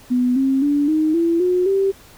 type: tone with pitch steps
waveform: sine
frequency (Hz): 248.5 / 267.9 / 288.8 / 311.3 / 335.6 / 361.7 / 389.9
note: B3 / C4 / D4 / D#4 / E4 / F#4 / G4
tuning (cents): +11 / +41 / -29 / +1 / +31 / -39 / -9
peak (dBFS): -14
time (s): 0.1-1.92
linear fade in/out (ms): 20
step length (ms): 260
effects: pink hiss -46 dBFS RMS until 2.17 s